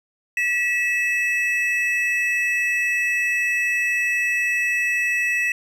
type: tone pair together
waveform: triangle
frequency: 1940.3 / 2608 Hz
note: B6 / E7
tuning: -31 / -19 cents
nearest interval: perfect fourth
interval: 512 cents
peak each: -20 dBFS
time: 0.37-5.52 s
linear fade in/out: 2 ms
effects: none